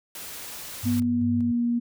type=noise; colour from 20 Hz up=white; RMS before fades=-38 dBFS; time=0.15-1 s; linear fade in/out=2 ms
type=tone with tremolo; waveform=sine; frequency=100 Hz; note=G2; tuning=35 cents sharp; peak=-27 dBFS; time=0.83-1.52 s; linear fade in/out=10 ms; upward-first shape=square; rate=2.6 Hz; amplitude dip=40%
type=tone with pitch glide; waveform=sine; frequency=242.4 to 237.7 Hz; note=B3 to A#3; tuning=-32 to +34 cents; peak=-21 dBFS; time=0.85-1.8 s; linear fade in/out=20 ms; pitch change=-34 cents; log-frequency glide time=1.05-1.64 s
effects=none